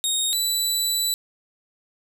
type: tone pair in turn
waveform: 20% pulse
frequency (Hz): 3729 / 3965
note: A#7 / B7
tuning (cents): 0 / +6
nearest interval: minor second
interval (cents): 106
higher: second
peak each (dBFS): -15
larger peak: neither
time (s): 0.04-0.33 / 0.33-1.14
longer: second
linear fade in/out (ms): 0
effects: none